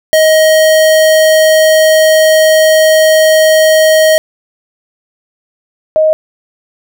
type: tone pair in turn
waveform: square / sine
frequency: 629 / 625.6 Hz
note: D#5 / D#5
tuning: +19 / +9 cents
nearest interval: unison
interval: 10 cents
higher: first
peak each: -5 dBFS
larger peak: neither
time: 0.13-4.18 / 5.96-6.13 s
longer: first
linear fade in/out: 0 ms
effects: none